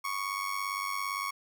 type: tone with amplitude modulation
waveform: 30% pulse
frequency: 1108.7 Hz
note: C#6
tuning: in tune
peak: -26 dBFS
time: 0.04-1.31 s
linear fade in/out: 10 ms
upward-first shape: sine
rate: 97.6 Hz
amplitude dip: 70%
effects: none